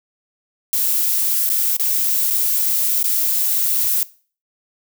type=noise with dropouts; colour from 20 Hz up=violet; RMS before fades=-18 dBFS; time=0.73-4.03 s; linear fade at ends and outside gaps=0 ms; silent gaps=1.492-1.5 / 1.766-1.797 / 2.301-2.307 / 3.028-3.042 s; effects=noise-tail reverb RT60 0.4 s tail -19 dB re dry